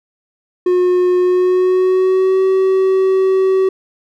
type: tone with pitch glide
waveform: triangle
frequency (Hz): 361.1 to 380.1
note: F#4 to F#4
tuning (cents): -42 to +47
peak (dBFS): -8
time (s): 0.66-3.69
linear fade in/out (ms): 5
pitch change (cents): +89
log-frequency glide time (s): 1.19-2.43
effects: none